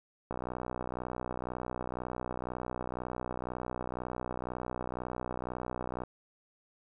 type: click train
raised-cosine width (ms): 1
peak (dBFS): -22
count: 356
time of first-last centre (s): 0.31-6.036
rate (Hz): 62
effects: none